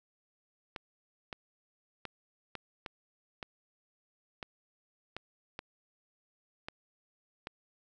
clicks, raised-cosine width 0.3 ms, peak -23 dBFS, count 11, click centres 0.762 / 1.328 / 2.053 / 2.553 / 2.862 / 3.428 / 4.428 / 5.166 / 5.591 / 6.685 / 7.471 s, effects none

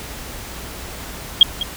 sine tone with echo, 3246 Hz, G#7, 40 cents flat, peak -3 dBFS, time 1.41-1.43 s, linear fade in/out 2 ms, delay 200 ms, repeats 1, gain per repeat -15 dB, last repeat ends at 1.63 s, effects added 60 Hz sine -37 dBFS peak until 1.76 s + pink hiss -33 dBFS RMS until 1.76 s

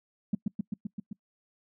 sine tone with echo, 205.6 Hz, G#3, 17 cents flat, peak -22 dBFS, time 0.33-0.35 s, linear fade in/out 5 ms, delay 130 ms, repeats 6, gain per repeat -2 dB, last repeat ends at 1.13 s, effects noise-tail reverb RT60 0.1 s tail -25 dB re dry + tanh soft clip ceiling -18 dBFS

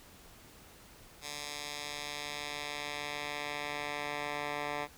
10% pulse tone with band-pass filter sweep, 146.5 Hz, D3, 4 cents flat, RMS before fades -39 dBFS, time 1.21-4.88 s, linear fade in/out 50 ms, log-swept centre 5600 to 1500 Hz, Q 0.85, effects pink hiss -56 dBFS RMS until 4.97 s

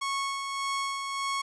sawtooth tone with tremolo, 1101 Hz, C#6, 12 cents flat, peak -24 dBFS, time 0.01-1.42 s, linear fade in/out 10 ms, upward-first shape sine, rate 1.7 Hz, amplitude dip 40%, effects resampled to 22050 Hz

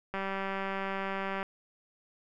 click train, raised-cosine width 0.5 ms, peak -20 dBFS, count 251, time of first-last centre 0.14-1.429 s, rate 194 Hz, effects none

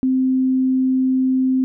sine tone, 260 Hz, C4, 11 cents flat, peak -14 dBFS, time 0.03-1.64 s, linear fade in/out 0 ms, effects none

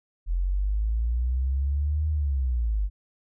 sine linear two-way sweep, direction up then down, 42.03 to 77.78 to 47.46 Hz, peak -22 dBFS, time 0.26-2.9 s, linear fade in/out 50 ms, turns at 2.09 s, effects none

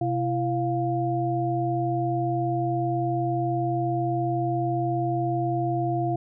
sine tone cluster, 128.6 / 337.4 / 701 Hz, C3 / E4 / F5, -30 / +40 / +6 cents, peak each -27 dBFS, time 0.01-6.16 s, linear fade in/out 5 ms, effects none

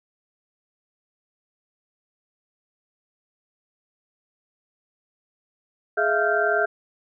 sine tone cluster, 418.2 / 649 / 689 / 1390 / 1557 Hz, G#4 / E5 / F5 / F6 / G6, +12 / -27 / -24 / -9 / -12 cents, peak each -25 dBFS, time 5.97-6.66 s, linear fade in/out 10 ms, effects none

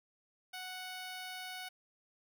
10% pulse tone, 740 Hz, F#5, in tune, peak -34 dBFS, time 0.53-1.69 s, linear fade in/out 10 ms, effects none

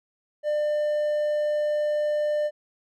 triangle tone, 598 Hz, D5, 31 cents sharp, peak -20 dBFS, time 0.43-2.51 s, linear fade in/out 50 ms, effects none

